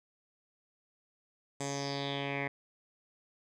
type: tone with low-pass filter sweep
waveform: 10% pulse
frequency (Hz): 140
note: C#3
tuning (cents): +18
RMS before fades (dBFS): -36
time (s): 1.6-2.48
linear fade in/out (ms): 5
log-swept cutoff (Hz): 7700 to 2000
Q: 4.8
effects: none